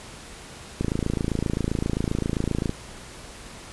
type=click train; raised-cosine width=3 ms; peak=-11 dBFS; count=53; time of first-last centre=0.81-2.694 s; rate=27.6 Hz; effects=pink hiss -42 dBFS RMS until 3.72 s + resampled to 24000 Hz